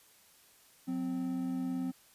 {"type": "tone pair together", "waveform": "triangle", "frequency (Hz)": [181.26, 259.3], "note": ["F#3", "C4"], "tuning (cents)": [-35, -15], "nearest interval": "tritone", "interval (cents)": 620, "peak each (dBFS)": [-37, -31], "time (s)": [0.87, 1.92], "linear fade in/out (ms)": 20, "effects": ["white hiss -62 dBFS RMS until 2.14 s", "resampled to 32000 Hz"]}